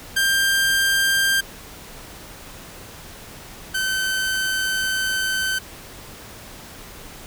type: tone pair in turn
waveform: sawtooth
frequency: 1587 / 1535.6 Hz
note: G6 / G6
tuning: +21 / -36 cents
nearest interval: minor second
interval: 57 cents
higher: first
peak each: -13 / -17 dBFS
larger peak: first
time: 0.16-1.41 / 3.74-5.59 s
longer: second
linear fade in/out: 10 ms
effects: pink hiss -40 dBFS RMS until 7.26 s